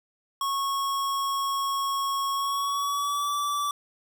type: tone with pitch glide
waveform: square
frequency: 1100 to 1158.7 Hz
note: C#6 to D6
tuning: -14 to -24 cents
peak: -26 dBFS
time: 0.41-3.71 s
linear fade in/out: 2 ms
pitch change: +90 cents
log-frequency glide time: 2.33-3.33 s
effects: none